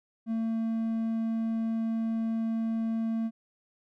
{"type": "tone", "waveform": "triangle", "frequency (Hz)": 225.4, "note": "A3", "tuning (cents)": 42, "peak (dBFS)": -25, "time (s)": [0.26, 3.31], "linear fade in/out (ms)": 50, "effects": []}